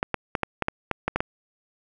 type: clicks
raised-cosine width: 0.5 ms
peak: -8 dBFS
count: 10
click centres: 0.029 / 0.143 / 0.352 / 0.433 / 0.623 / 0.684 / 0.913 / 1.08 / 1.16 / 1.205 s
effects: none